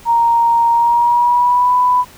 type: tone with pitch glide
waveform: sine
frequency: 932.3 to 993.5 Hz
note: A#5 to B5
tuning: 0 to +10 cents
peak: -9 dBFS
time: 0.05-2.05 s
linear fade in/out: 50 ms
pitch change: +110 cents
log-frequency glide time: 0.71-1.74 s
effects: pink hiss -41 dBFS RMS until 2.17 s